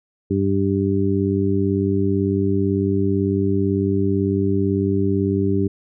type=harmonic tone; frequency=98 Hz; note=G2; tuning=in tune; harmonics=1 / 2 / 3 / 4; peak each=-22 / -22 / -22 / -22 dBFS; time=0.3-5.68 s; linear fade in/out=10 ms; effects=none